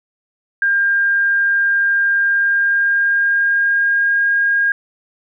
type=tone with pitch glide; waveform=sine; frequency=1603 to 1623.5 Hz; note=G6 to G#6; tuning=+38 to -40 cents; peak=-12 dBFS; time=0.62-4.72 s; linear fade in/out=2 ms; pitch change=+22 cents; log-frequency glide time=2.22-4.28 s; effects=none

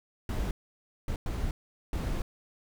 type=noise bursts at uneven times; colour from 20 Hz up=brown; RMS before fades=-31 dBFS; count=4; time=0.29-0.51 / 1.08-1.16 / 1.26-1.51 / 1.93-2.22 s; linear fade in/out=2 ms; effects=none

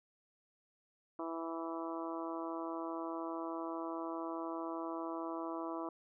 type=harmonic tone; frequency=164.81 Hz; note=E3; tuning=in tune; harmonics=2 / 3 / 4 / 5 / 6 / 7 / 8; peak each=-41 / -49 / -45 / -51 / -46 / -47 / -53 dBFS; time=1.19-5.89 s; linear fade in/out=2 ms; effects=none

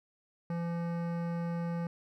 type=tone with hard clipping; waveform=sine; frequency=170.1 Hz; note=F3; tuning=45 cents flat; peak=-34 dBFS; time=0.5-1.87 s; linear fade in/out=2 ms; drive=16 dB; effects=none

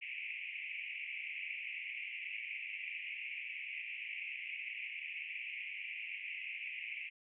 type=band-pass noise; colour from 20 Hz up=white; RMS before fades=-44 dBFS; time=0.01-7.1 s; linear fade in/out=20 ms; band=2100 to 2700 Hz; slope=96 dB/octave; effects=none

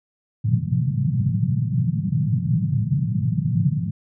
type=band-pass noise; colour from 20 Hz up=pink; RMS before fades=-21 dBFS; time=0.44-3.91 s; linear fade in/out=10 ms; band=110 to 180 Hz; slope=48 dB/octave; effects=none

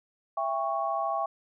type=chord; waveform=sine; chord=C# diminished; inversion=first; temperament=just; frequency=665.2 / 798.3 / 1108.7 Hz; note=E5 / G5 / C#6; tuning=+16 / +31 / 0 cents; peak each=-31 dBFS; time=0.37-1.26 s; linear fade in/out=5 ms; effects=none

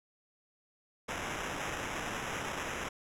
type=noise with sample-and-hold; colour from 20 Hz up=white; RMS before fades=-38 dBFS; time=1.08-2.89 s; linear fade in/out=10 ms; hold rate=4410 Hz; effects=low-pass 10000 Hz 12 dB/octave

